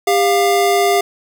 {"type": "tone pair together", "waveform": "square", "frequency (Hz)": [400, 701.9], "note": ["G4", "F5"], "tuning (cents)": [35, 9], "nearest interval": "minor seventh", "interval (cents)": 974, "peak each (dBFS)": -15, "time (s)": [0.07, 1.01], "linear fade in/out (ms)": 5, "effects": []}